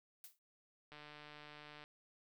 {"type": "noise with exponential decay", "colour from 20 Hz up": "blue", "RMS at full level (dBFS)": -50, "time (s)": [0.24, 0.39], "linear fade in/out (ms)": 2, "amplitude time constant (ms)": 32}
{"type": "click train", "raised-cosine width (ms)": 0.3, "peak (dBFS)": -38, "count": 138, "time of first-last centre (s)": [0.92, 1.839], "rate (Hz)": 149}
{"effects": []}